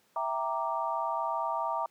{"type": "chord", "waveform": "sine", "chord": "E half-diminished seventh", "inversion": "none", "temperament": "equal", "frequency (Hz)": [659.3, 784, 932.3, 1174.7], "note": ["E5", "G5", "Bb5", "D6"], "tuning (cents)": [0, 0, 0, 0], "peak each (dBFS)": [-35, -37, -32, -35], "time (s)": [0.16, 1.86], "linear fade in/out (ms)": 2, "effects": ["pink hiss -67 dBFS RMS until 1.9 s", "high-pass 200 Hz 12 dB/octave"]}